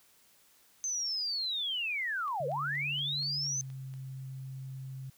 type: linear two-way sweep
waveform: sine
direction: down then up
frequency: 6272 to 462.2 to 6272 Hz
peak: -31 dBFS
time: 0.84-3.61 s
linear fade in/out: 0 ms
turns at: 2.47 s
type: click train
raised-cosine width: 0.2 ms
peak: -39 dBFS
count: 8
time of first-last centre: 2.28-3.939 s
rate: 4.22 Hz
type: tone with pitch glide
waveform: sine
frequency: 143 to 132.66 Hz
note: D3 to C3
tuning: -46 to +24 cents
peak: -39 dBFS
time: 2.4-5.1 s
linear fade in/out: 5 ms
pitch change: -130 cents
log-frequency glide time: 3.49-3.56 s
effects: white hiss -64 dBFS RMS until 5.17 s